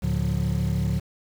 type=tone cluster; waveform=triangle; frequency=73.5 / 112.8 / 146.7 / 180.2 Hz; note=D2 / A2 / D3 / F#3; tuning=+2 / +44 / -2 / -45 cents; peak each=-25 dBFS; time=0.02-1 s; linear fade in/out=20 ms; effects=tanh soft clip ceiling -12 dBFS + 7-bit